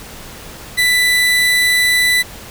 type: tone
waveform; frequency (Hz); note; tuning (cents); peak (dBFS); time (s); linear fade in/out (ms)
30% pulse; 1986; B6; +9; -8; 0.77-2.23; 20
effects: pink hiss -34 dBFS RMS until 2.5 s